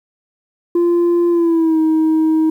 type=tone with pitch glide; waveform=sine; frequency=345.4 to 316.7 Hz; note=F4 to D#4; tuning=-19 to +31 cents; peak=-8 dBFS; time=0.75-2.5 s; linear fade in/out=5 ms; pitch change=-150 cents; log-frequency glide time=1.3-1.79 s; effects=tanh soft clip ceiling -10 dBFS + 8-bit